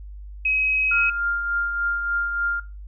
sine tone, 2544 Hz, D#7, 38 cents sharp, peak -18 dBFS, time 0.45-1.1 s, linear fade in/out 5 ms
sine tone with tremolo, 1400 Hz, F6, 4 cents sharp, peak -20 dBFS, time 0.91-2.6 s, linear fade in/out 5 ms, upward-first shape triangle, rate 3.4 Hz, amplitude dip 50%
effects noise-tail reverb RT60 0.3 s tail -19 dB re dry + added 50 Hz sine -35 dBFS peak until 2.87 s

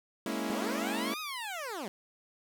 sawtooth chord, A# half-diminished seventh, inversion third, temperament equal with one note detuned, 208.5 / 233.1 / 277.2 / 329.6 Hz, G#3 / A#3 / C#4 / E4, +7 / 0 / 0 / 0 cents, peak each -34 dBFS, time 0.26-1.14 s, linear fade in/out 2 ms
15% pulse linear two-way sweep, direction up then down, 174.61 to 1274 to 174.61 Hz, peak -30 dBFS, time 0.5-1.88 s, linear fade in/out 0 ms, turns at 1.2 s
effects none

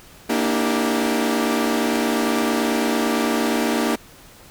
sawtooth chord, E half-diminished seventh, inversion second, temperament equal with one note detuned, 233.1 / 293.7 / 322.5 / 392 Hz, Bb3 / D4 / E4 / G4, 0 / 0 / -38 / 0 cents, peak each -18 / -20 / -22 / -22 dBFS, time 0.29-3.96 s, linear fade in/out 10 ms, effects pink hiss -46 dBFS RMS until 4.5 s

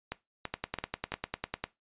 two click trains, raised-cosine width 0.3 ms, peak -18 / -16 dBFS, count 4 / 12, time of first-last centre 0.12-1.12 / 0.54-1.64 s, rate 3 / 10 Hz, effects noise-tail reverb RT60 0.2 s tail -18 dB re dry + resampled to 8000 Hz

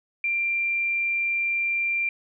sine tone, 2372 Hz, D7, 17 cents sharp, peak -22 dBFS, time 0.24-2.09 s, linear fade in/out 2 ms, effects none

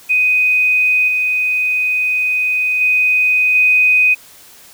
sine tone with level steps, 2500 Hz, D#7, 8 cents sharp, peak -10 / -13 / -10 / -8 dBFS, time 0.09-4.15 s, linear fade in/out 20 ms, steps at 1.08 / 2.81 / 3.55 s, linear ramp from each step 2 ms, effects white hiss -42 dBFS RMS until 4.73 s

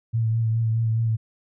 sine tone with vibrato, 113 Hz, A2, 47 cents sharp, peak -19 dBFS, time 0.13-1.17 s, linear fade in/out 20 ms, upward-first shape sine, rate 4.8 Hz, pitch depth 29 cents each way, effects none

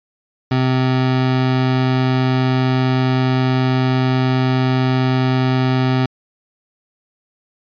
25% pulse tone, 129.3 Hz, C3, 20 cents flat, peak -10 dBFS, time 0.51-6.06 s, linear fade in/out 5 ms, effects resampled to 11025 Hz

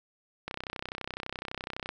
click train, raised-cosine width 0.3 ms, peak -19 dBFS, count 46, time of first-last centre 0.48-1.891 s, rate 31.9 Hz, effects none

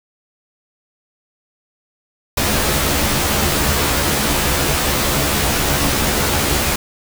pink noise with comb filter, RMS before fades -17 dBFS, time 2.37-6.76 s, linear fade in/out 5 ms, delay 14 ms, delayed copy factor +0.85, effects none

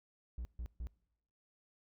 triangle tone bursts, 59.5 Hz, A#1, 36 cents sharp, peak -37 dBFS, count 3, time 0.38-0.87 s, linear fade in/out 0 ms, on 70 ms, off 140 ms, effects noise-tail reverb RT60 0.8 s tail -23 dB re dry

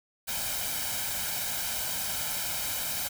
white noise with comb filter, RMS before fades -32 dBFS, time 0.27-3.09 s, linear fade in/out 20 ms, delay 1.3 ms, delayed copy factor +0.65, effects none

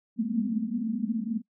pink band-pass noise, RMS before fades -29 dBFS, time 0.16-1.42 s, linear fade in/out 50 ms, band 210 to 240 Hz, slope 96 dB/octave, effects noise-tail reverb RT60 0.1 s tail -21 dB re dry

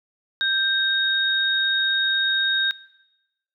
sine tone pair together, 1576 / 3735 Hz, G6 / A#7, +9 / +3 cents, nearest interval octave + minor third, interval 1494 cents, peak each -22 dBFS, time 0.41-2.71 s, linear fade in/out 0 ms, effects noise-tail reverb RT60 1.0 s tail -20 dB re dry

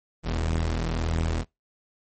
sawtooth tone pair together, 41.33 / 81.1 Hz, E1 / E2, +5 / -28 cents, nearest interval octave, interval 1167 cents, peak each -23 dBFS, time 0.23-1.45 s, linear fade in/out 50 ms, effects noise-tail reverb RT60 0.2 s tail -25 dB re dry + MP3 32 kbps

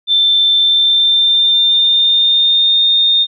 sine tone with pitch glide, 3552 to 3656 Hz, A7 to A#7, +16 to -34 cents, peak -8 dBFS, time 0.07-3.27 s, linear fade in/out 50 ms, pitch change +50 cents, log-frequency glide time 0.56-2.82 s, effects none

